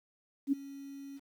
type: tone with ADSR envelope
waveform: sine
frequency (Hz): 277.2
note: C#4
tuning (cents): 0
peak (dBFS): -23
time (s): 0.47-1.2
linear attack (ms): 54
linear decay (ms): 13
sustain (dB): -20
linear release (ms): 33
effects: 10-bit